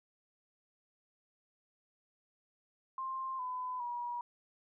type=tone with pitch steps; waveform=sine; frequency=1054 / 1007 / 962.1 Hz; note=C6 / B5 / B5; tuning=+12 / +33 / -46 cents; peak=-36 dBFS; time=2.98-4.21 s; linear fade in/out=2 ms; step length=410 ms; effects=none